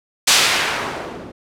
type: noise with low-pass filter sweep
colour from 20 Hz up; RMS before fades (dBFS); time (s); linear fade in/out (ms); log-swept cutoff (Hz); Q
blue; -19; 0.27-1.32; 10; 5500 to 290; 0.7
effects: none